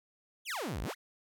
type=exponential two-way sweep; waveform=sawtooth; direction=down then up; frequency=3577 to 42.76 to 2324 Hz; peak=-31 dBFS; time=0.45-0.95 s; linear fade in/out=50 ms; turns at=0.82 s; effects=none